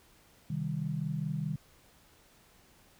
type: chord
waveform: sine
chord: C minor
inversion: none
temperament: equal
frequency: 130.81 / 155.56 / 196 Hz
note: C3 / Eb3 / G3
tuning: 0 / 0 / 0 cents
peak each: -38 / -33 / -38 dBFS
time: 0.5-1.56 s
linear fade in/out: 5 ms
effects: pink hiss -62 dBFS RMS until 2.99 s